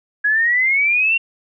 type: exponential sweep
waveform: sine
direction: up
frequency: 1661.2 to 2762 Hz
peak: -13 dBFS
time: 0.24-1.18 s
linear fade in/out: 10 ms
effects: none